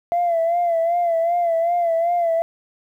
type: tone with vibrato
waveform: sine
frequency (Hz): 680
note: F5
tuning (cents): -46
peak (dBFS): -15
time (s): 0.12-2.42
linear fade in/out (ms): 0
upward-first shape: sine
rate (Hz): 2.6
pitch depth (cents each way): 59
effects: tanh soft clip ceiling -13 dBFS + 9-bit